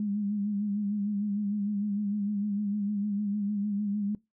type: tone with vibrato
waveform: sine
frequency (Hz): 205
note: G#3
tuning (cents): -22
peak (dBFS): -27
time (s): 0-4.15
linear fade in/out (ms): 2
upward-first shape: sine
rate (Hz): 6.6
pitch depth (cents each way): 51
effects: noise-tail reverb RT60 0.2 s tail -22 dB re dry